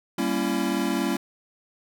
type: chord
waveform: square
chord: G diminished seventh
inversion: none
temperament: equal with one note detuned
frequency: 196 / 233.1 / 277.2 / 336.7 Hz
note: G3 / Bb3 / Db4 / Fb4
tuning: 0 / 0 / 0 / +37 cents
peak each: -30 / -30 / -29 / -29 dBFS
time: 0.18-1.17 s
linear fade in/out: 5 ms
effects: none